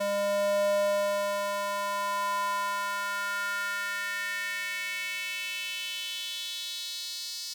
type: tone with high-pass filter sweep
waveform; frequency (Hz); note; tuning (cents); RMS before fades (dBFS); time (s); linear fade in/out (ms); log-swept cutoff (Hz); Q
square; 201.8; G#3; -49; -31; 0-7.54; 10; 480 to 4800; 3.9
effects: 10-bit